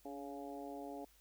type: harmonic tone with a mistuned harmonic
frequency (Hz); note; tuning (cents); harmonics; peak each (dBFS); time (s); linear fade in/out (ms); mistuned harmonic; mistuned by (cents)
140; C#3; +18; 2 / 3 / 4 / 5 / 6; -48 / -51 / -52 / -50 / -54; 0.05-1.05; 5; 2; +30
effects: added 50 Hz sine -69 dBFS peak until 1.2 s + white hiss -69 dBFS RMS until 1.2 s